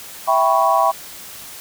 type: chord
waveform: sine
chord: C# half-diminished seventh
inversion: first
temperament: equal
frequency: 659.3 / 784 / 987.8 / 1108.7 Hz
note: E5 / G5 / B5 / C#6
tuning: 0 / 0 / 0 / 0 cents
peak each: -18 dBFS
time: 0.27-0.92 s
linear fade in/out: 20 ms
effects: white hiss -36 dBFS RMS until 1.6 s